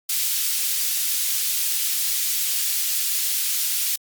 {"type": "high-pass noise", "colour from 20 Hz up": "white", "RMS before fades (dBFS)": -23, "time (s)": [0.09, 3.96], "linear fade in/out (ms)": 5, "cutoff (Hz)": 3000, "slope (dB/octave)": 12, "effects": ["Opus 48 kbps"]}